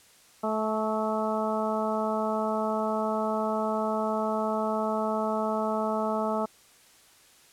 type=harmonic tone with a mistuned harmonic; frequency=217.1 Hz; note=A3; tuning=23 cents flat; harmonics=1 / 2 / 3 / 4 / 5 / 6; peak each=-31 / -33 / -30 / -33 / -36 / -35 dBFS; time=0.43-6.46 s; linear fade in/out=10 ms; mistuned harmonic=5; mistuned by=+32 cents; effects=white hiss -57 dBFS RMS until 7.52 s + low-pass 11000 Hz 12 dB/octave